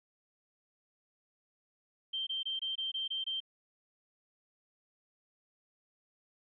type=tone bursts; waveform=sine; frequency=3141 Hz; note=G7; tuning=3 cents sharp; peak=-33 dBFS; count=8; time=2.13-3.404 s; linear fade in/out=10 ms; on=140 ms; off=22 ms; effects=none